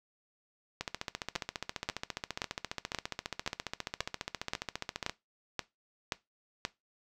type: two click trains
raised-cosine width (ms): 0.2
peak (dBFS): -14 / -17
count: 11 / 64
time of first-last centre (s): 1.36-6.651 / 0.81-5.096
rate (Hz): 1.89 / 14.7
effects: noise-tail reverb RT60 0.2 s tail -18 dB re dry

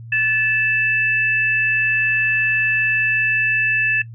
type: tone pair together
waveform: sine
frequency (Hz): 1737.4 / 2637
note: A6 / E7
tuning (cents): -22 / 0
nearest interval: perfect fifth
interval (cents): 722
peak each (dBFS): -18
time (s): 0.12-4.02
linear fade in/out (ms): 5
effects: noise-tail reverb RT60 0.1 s tail -19 dB re dry + added 115 Hz sine -33 dBFS peak until 4.14 s

